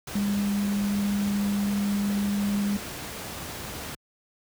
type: tone in noise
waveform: sine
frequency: 202.5 Hz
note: G#3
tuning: 43 cents flat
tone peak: -23 dBFS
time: 0.15-2.77 s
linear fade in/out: 5 ms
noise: pink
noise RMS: -36 dBFS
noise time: 0.07-3.95 s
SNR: +10 dB
effects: high-pass 60 Hz 12 dB/octave